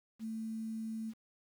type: tone with quantisation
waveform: sine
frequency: 222 Hz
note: A3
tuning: 16 cents sharp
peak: -37 dBFS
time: 0.19-1.14 s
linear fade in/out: 50 ms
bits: 10
effects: none